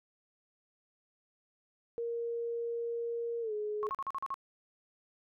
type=tone with pitch glide; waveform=sine; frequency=467.7 to 421.5 Hz; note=A#4 to G#4; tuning=+6 to +26 cents; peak=-33 dBFS; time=1.98-3.89 s; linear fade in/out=0 ms; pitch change=-180 cents; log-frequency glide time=3.41-3.53 s
type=tone bursts; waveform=sine; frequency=1089 Hz; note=C#6; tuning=31 cents flat; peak=-33 dBFS; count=7; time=3.83-4.342 s; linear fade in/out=0 ms; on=38 ms; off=41 ms
effects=none